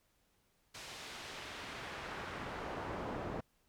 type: noise with band-pass filter sweep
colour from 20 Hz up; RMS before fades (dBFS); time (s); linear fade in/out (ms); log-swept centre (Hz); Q
brown; -44; 0.74-3.41; 10; 5300 to 660; 0.73
effects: pink hiss -75 dBFS RMS until 3.68 s